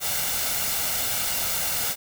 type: noise with comb filter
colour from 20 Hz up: white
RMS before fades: -26 dBFS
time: 0-1.96 s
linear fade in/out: 50 ms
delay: 1.4 ms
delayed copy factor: +0.5
effects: none